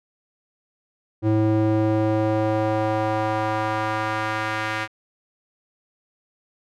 square tone with band-pass filter sweep, 108.6 Hz, A2, 22 cents flat, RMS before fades -22 dBFS, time 1.22-4.88 s, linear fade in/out 50 ms, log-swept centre 290 to 1800 Hz, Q 1.3, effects none

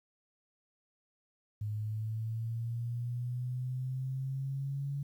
sine linear sweep, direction up, 105 to 141.6 Hz, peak -33 dBFS, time 1.61-5.03 s, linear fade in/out 5 ms, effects 11-bit

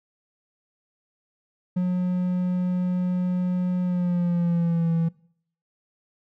triangle tone with pitch glide, 180.7 to 165.7 Hz, F#3 to E3, -41 to +9 cents, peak -18 dBFS, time 1.76-5.09 s, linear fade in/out 10 ms, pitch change -150 cents, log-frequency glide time 3.81-4.92 s, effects noise-tail reverb RT60 0.6 s tail -22 dB re dry

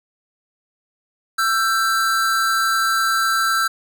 square tone pair together, 1336.1 / 1568 Hz, E6 / G6, +23 / 0 cents, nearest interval minor third, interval 277 cents, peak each -19 / -21 dBFS, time 1.38-3.68 s, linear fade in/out 10 ms, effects none

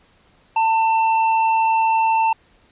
sine tone with tanh clipping, 894 Hz, A5, 27 cents sharp, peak -16 dBFS, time 0.56-2.33 s, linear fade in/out 5 ms, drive 10 dB, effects pink hiss -56 dBFS RMS until 2.71 s + resampled to 8000 Hz

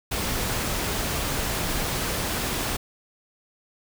pink noise, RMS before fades -27 dBFS, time 0.11-2.77 s, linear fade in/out 10 ms, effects none

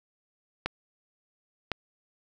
clicks, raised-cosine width 0.3 ms, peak -12 dBFS, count 2, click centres 0.66 / 1.717 s, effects none

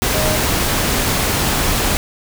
sine tone in noise, 620 Hz, D#5, 6 cents flat, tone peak -21 dBFS, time 0.14-0.36 s, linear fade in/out 0 ms, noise pink, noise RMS -17 dBFS, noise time 0.02-1.97 s, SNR -7 dB, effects none

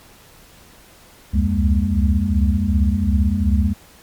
sine tone cluster, 69.3 / 72 / 87.4 / 203.2 / 233.3 Hz, C#2 / D2 / F2 / G#3 / A#3, 0 / -34 / +2 / -38 / +2 cents, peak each -21 / -19 / -20 / -20 / -25 dBFS, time 1.33-3.74 s, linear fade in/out 20 ms, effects pink hiss -47 dBFS RMS until 4.02 s + MP3 96 kbps

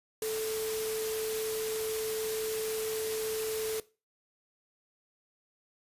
sine tone in noise, 438.2 Hz, A4, 7 cents flat, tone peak -31 dBFS, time 0.22-3.8 s, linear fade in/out 2 ms, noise white, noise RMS -38 dBFS, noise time 0.22-3.8 s, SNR +4 dB, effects noise-tail reverb RT60 0.3 s tail -19 dB re dry + resampled to 32000 Hz

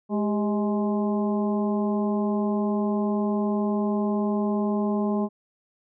harmonic tone with a mistuned harmonic, 209.4 Hz, G#3, 15 cents sharp, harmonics 1 / 2 / 3 / 4 / 5, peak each -23 / -29 / -33 / -35 / -37 dBFS, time 0.09-5.29 s, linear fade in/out 50 ms, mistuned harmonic 2, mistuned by -73 cents, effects none

